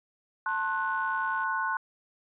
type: chord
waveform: sine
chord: F# diminished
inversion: first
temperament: just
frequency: 888 / 1065.6 / 1480 Hz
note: A5 / C6 / F#6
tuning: +16 / +31 / 0 cents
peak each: -33 / -31 / -30 dBFS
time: 0.46-1.77 s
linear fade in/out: 2 ms
type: click train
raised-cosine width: 0.2 ms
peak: -33 dBFS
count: 67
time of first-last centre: 0.49-1.434 s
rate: 69.9 Hz
effects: resampled to 8000 Hz